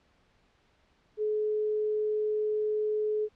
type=tone; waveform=sine; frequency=426.3 Hz; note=G#4; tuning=45 cents sharp; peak=-26 dBFS; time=1.17-3.29 s; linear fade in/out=50 ms; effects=pink hiss -67 dBFS RMS until 3.35 s + low-pass 4000 Hz 12 dB/octave